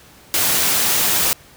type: noise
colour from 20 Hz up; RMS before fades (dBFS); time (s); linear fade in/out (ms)
white; -17; 0.34-1.33; 0
effects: pink hiss -46 dBFS RMS until 1.56 s + high-pass 60 Hz 12 dB/octave